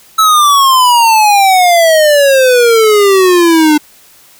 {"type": "exponential sweep", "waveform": "square", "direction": "down", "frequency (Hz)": [1314, 297.3], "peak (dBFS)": -5, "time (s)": [0.18, 3.78], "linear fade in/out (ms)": 10, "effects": ["white hiss -42 dBFS RMS until 4.39 s"]}